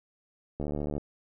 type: click train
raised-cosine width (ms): 2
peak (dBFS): -20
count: 29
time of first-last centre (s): 0.6-0.98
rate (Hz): 73.7
effects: none